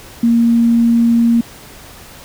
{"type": "tone", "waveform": "sine", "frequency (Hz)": 233.1, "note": "A#3", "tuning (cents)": 0, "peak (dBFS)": -8, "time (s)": [0.23, 1.41], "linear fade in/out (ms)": 5, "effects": ["pink hiss -37 dBFS RMS until 2.24 s"]}